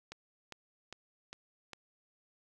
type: click train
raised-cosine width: 0.2 ms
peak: -27 dBFS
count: 5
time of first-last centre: 0.12-1.733 s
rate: 2.48 Hz
effects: none